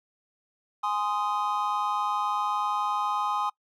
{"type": "chord", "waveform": "triangle", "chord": "Ab major", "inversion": "none", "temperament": "just", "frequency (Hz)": [830.6, 1038.3, 1245.9], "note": ["Ab5", "C6", "Eb6"], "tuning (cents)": [0, -14, 2], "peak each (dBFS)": -28, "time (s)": [0.83, 3.5], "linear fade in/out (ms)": 10, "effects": ["noise-tail reverb RT60 0.1 s tail -23 dB re dry"]}